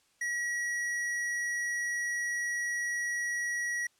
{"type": "tone", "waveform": "square", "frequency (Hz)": 1918, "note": "A#6", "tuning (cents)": 49, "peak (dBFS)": -31, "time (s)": [0.21, 3.87], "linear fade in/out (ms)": 5, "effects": ["white hiss -69 dBFS RMS until 3.99 s", "low-pass 9000 Hz 12 dB/octave"]}